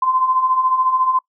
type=beating tone pair; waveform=sine; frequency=1021 / 1035 Hz; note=C6 / C6; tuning=-43 / -19 cents; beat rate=14 Hz; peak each=-22 / -15 dBFS; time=0.02-1.19 s; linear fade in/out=5 ms; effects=noise-tail reverb RT60 0.1 s tail -22 dB re dry